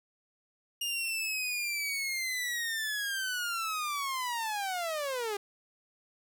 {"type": "linear sweep", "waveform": "sawtooth", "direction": "down", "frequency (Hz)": [2841, 395.7], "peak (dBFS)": -28, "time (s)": [0.81, 5.37], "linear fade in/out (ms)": 5, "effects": []}